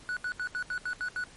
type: tone bursts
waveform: triangle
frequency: 1475 Hz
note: F#6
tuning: 6 cents flat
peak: -28 dBFS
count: 8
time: 0.09-1.238 s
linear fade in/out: 0 ms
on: 77 ms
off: 76 ms
effects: pink hiss -53 dBFS RMS until 1.36 s + MP3 48 kbps